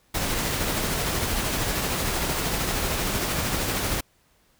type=noise with tremolo; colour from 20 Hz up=pink; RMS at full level=-25 dBFS; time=0.14-4.01 s; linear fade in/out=10 ms; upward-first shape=sine; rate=13 Hz; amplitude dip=25%; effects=pink hiss -63 dBFS RMS until 4.59 s